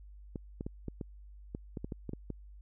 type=clicks; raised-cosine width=3 ms; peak=-25 dBFS; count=12; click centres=0.358 / 0.609 / 0.665 / 0.883 / 1.012 / 1.549 / 1.772 / 1.845 / 1.922 / 2.093 / 2.134 / 2.303 s; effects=added 50 Hz sine -49 dBFS peak until 2.61 s